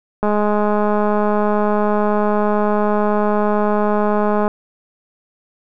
click train, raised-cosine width 1 ms, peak -5 dBFS, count 889, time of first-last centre 0.23-4.479 s, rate 209 Hz, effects none

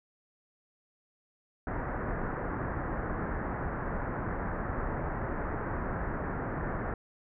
pink low-pass noise, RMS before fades -34 dBFS, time 1.67-6.94 s, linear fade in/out 2 ms, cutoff 1800 Hz, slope 48 dB/octave, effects none

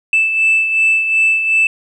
sine beating tone pair, 2637 / 2639.7 Hz, E7 / E7, 0 / +2 cents, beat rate 2.7 Hz, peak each -10 / -18 dBFS, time 0.13-1.67 s, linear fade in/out 2 ms, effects tanh soft clip ceiling -6 dBFS

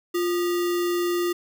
sine tone with sample-and-hold, 350 Hz, F4, 4 cents sharp, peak -21 dBFS, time 0.14-1.33 s, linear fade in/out 10 ms, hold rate 1575 Hz, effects none

